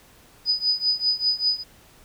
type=tone with tremolo; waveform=sine; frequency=4978 Hz; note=D#8; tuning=in tune; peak=-16 dBFS; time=0.45-1.64 s; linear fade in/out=50 ms; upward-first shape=triangle; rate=5.1 Hz; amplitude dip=95%; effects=pink hiss -53 dBFS RMS until 2.04 s